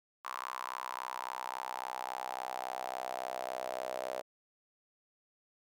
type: tone with high-pass filter sweep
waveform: sawtooth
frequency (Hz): 63.6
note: C2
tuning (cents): -48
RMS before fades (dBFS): -40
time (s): 0.24-4.22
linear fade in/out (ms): 20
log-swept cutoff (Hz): 1100 to 600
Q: 5.6
effects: none